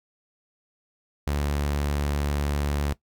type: tone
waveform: sawtooth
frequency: 72.3 Hz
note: D2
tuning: 27 cents flat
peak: -20 dBFS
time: 1.27-2.93 s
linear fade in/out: 0 ms
effects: noise-tail reverb RT60 0.1 s tail -18 dB re dry